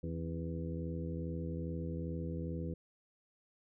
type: harmonic tone with a mistuned harmonic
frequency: 82.41 Hz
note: E2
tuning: in tune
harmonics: 1 / 2 / 3 / 4 / 5 / 6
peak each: -41 / -40 / -46 / -46 / -50 / -47 dBFS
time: 0.03-2.74 s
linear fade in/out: 5 ms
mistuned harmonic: 3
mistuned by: +67 cents
effects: none